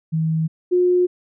sine tone pair in turn, 160 / 359.2 Hz, D#3 / F4, +49 / +49 cents, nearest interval octave + major second, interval 1400 cents, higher second, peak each -17 / -13 dBFS, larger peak second, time 0.12-0.48 / 0.71-1.07 s, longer neither, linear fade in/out 20 ms, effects none

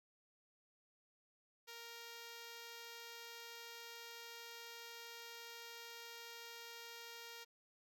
5% pulse tone, 466.2 Hz, A#4, in tune, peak -39 dBFS, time 1.67-7.45 s, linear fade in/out 20 ms, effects none

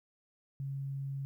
sine tone, 137.4 Hz, C#3, 15 cents flat, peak -35 dBFS, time 0.6-1.25 s, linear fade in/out 0 ms, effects 12-bit

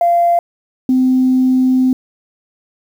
sine tone pair in turn, 690 / 257.4 Hz, F5 / C4, -21 / -28 cents, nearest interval octave + perfect fourth, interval 1707 cents, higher first, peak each -8 dBFS, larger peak neither, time 0.01-0.39 / 0.89-1.93 s, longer second, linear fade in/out 2 ms, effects tanh soft clip ceiling -4 dBFS + 7-bit

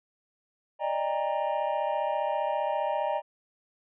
triangle chord, Eb major seventh, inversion third, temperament equal with one note detuned, 587.3 / 622.3 / 800.9 / 932.3 Hz, D5 / Eb5 / G5 / Bb5, 0 / 0 / +37 / 0 cents, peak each -30 dBFS, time 0.79-3.22 s, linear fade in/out 50 ms, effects resampled to 8000 Hz

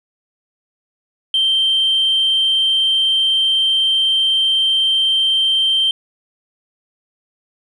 sine tone, 3136 Hz, G7, in tune, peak -11 dBFS, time 1.34-5.91 s, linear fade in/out 2 ms, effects tanh soft clip ceiling -9 dBFS

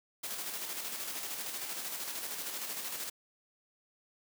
white noise with tremolo, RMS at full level -38 dBFS, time 0.23-3.1 s, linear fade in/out 10 ms, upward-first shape square, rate 13 Hz, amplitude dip 35%, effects high-pass 200 Hz 12 dB/octave

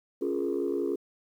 sine chord, Bb minor seventh, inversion first, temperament equal, 277.2 / 349.2 / 415.3 / 466.2 Hz, Db4 / F4 / Ab4 / Bb4, 0 / 0 / 0 / 0 cents, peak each -32 / -30 / -30 / -36 dBFS, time 0.21-0.96 s, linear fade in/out 10 ms, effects tanh soft clip ceiling -20 dBFS + 10-bit

